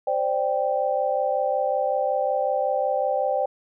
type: chord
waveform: sine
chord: C suspended second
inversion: none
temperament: just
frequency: 523.3 / 588.7 / 784.9 Hz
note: C5 / D5 / G5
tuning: 0 / +4 / +2 cents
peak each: -25 dBFS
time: 0.07-3.46 s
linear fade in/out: 5 ms
effects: none